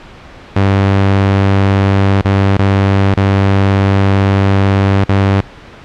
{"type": "tone with dropouts", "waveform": "sawtooth", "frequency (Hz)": 98, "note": "G2", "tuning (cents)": 0, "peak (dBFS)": -4, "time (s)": [0.56, 5.41], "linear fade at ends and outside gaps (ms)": 5, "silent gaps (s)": [[2.215, 2.248], [2.571, 2.589], [3.142, 3.171], [5.044, 5.09]], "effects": ["pink hiss -35 dBFS RMS until 5.84 s", "low-pass 3000 Hz 12 dB/octave"]}